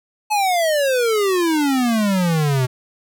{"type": "exponential sweep", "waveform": "square", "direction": "down", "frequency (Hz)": [866, 124.2], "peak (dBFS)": -16, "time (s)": [0.3, 2.67], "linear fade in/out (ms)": 20, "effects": []}